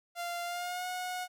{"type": "tone with pitch glide", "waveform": "sawtooth", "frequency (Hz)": [694, 728.9], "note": ["F5", "F#5"], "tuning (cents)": [-11, -26], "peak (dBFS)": -31, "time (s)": [0.15, 1.28], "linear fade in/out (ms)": 50, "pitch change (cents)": 85, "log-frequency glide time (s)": [0.44, 0.87], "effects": []}